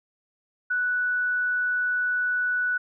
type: tone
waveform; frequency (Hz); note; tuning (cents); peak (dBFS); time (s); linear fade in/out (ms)
sine; 1480; F#6; 0; -22; 0.7-2.78; 10
effects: none